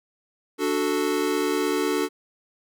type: chord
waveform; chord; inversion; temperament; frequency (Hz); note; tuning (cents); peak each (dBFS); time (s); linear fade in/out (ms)
square; D major; none; equal; 293.7 / 370 / 440; D4 / F#4 / A4; 0 / 0 / 0; -27; 0.58-2.09; 50
effects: none